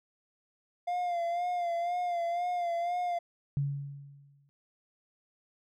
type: tone with vibrato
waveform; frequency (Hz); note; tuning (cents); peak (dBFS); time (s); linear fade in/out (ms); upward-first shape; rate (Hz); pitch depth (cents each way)
triangle; 698.5; F5; 0; -27; 0.87-3.19; 10; sine; 2; 46
type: tone with exponential decay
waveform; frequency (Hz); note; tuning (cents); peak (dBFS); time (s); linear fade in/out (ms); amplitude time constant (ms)
sine; 141.1; C#3; +31; -25; 3.57-4.49; 0; 200
effects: none